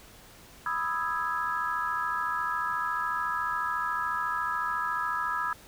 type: chord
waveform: sine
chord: E major seventh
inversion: second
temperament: equal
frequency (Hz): 987.8 / 1244.5 / 1318.5 / 1661.2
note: B5 / D#6 / E6 / G#6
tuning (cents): 0 / 0 / 0 / 0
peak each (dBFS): -33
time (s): 0.66-5.53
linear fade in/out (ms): 2
effects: pink hiss -52 dBFS RMS until 5.67 s